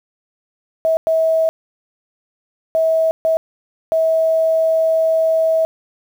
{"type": "tone bursts at uneven times", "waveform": "sine", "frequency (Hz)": 646, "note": "E5", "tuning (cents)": -35, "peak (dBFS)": -12, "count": 5, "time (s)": [[0.85, 0.97], [1.07, 1.49], [2.75, 3.11], [3.25, 3.37], [3.92, 5.65]], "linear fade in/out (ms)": 0, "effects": ["7-bit"]}